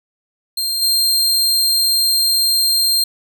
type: tone with level steps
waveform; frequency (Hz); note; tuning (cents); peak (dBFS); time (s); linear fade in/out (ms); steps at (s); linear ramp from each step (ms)
sawtooth; 4186; C8; 0; -15 / -10; 0.57-3.04; 5; 0.81; 20
effects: none